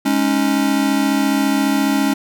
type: chord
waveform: square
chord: Ab suspended fourth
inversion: none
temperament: just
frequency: 207.7 / 276.9 / 311.5 Hz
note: Ab3 / Db4 / Eb4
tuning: 0 / -2 / +2 cents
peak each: -21 / -17 / -23 dBFS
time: 0.05-2.14 s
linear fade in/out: 10 ms
effects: none